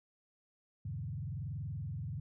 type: tone with frequency modulation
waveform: sine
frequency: 120 Hz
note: B2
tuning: 49 cents flat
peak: -37 dBFS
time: 0.85-2.2 s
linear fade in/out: 5 ms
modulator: 21 Hz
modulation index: 1.7
effects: none